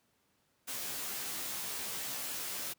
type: noise with comb filter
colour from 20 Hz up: white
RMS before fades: -39 dBFS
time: 0.67-2.74 s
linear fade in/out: 20 ms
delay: 15 ms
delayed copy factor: +1
effects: pink hiss -74 dBFS RMS until 2.78 s + high-pass 100 Hz 12 dB/octave